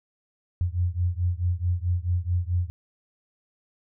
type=beating tone pair; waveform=sine; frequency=86.6 / 91.2 Hz; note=F2 / F#2; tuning=-14 / -24 cents; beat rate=4.6 Hz; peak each=-25 / -26 dBFS; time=0.61-2.7 s; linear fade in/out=0 ms; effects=none